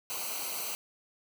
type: noise with comb filter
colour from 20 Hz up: white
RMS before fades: -36 dBFS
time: 0.1-0.75 s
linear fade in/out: 0 ms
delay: 0.57 ms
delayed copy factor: -0.75
effects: none

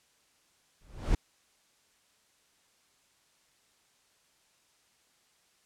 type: noise with exponential growth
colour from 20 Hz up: brown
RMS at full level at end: -23 dBFS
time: 0.81-1.15 s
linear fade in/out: 5 ms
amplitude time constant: 73 ms
effects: white hiss -68 dBFS RMS until 5.65 s + low-pass 9000 Hz 12 dB/octave

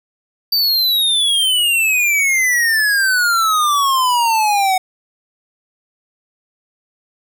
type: exponential sweep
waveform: square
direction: down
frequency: 4655 to 740 Hz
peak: -13 dBFS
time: 0.52-4.78 s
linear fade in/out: 5 ms
effects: none

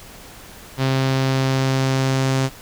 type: tone with low-pass filter sweep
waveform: sawtooth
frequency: 133 Hz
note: C3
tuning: 29 cents sharp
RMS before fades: -19 dBFS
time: 0.77-2.5 s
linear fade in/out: 50 ms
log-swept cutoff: 4500 to 7000 Hz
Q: 1.4
effects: pink hiss -41 dBFS RMS until 2.61 s

